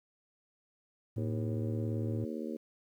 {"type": "tone with vibrato", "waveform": "triangle", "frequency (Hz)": 110, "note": "A2", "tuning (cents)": 0, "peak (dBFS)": -31, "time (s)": [1.16, 2.25], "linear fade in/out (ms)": 10, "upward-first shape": "sine", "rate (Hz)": 19, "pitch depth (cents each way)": 30}
{"type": "harmonic tone", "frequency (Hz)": 77.6, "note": "D#2", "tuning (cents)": -4, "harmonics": [3, 4, 5, 6, 7], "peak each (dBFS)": [-39, -41, -43, -45, -46], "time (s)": [1.17, 2.57], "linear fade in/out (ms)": 10}
{"effects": ["11-bit"]}